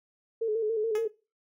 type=tone with vibrato; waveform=sine; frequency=440 Hz; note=A4; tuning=in tune; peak=-25 dBFS; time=0.41-1.08 s; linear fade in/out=10 ms; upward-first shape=square; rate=7 Hz; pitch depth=53 cents each way
type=tone with exponential decay; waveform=10% pulse; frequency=423.2 Hz; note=G#4; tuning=33 cents sharp; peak=-27 dBFS; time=0.95-1.1 s; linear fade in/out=1 ms; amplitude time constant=32 ms
effects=noise-tail reverb RT60 0.3 s tail -20 dB re dry